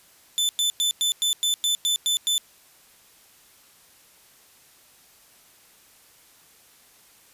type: tone bursts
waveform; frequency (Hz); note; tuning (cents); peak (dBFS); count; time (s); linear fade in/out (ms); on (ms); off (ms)
sawtooth; 3520; A7; 0; -17; 10; 0.38-2.38; 0; 110; 100
effects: white hiss -55 dBFS RMS until 7.33 s + resampled to 32000 Hz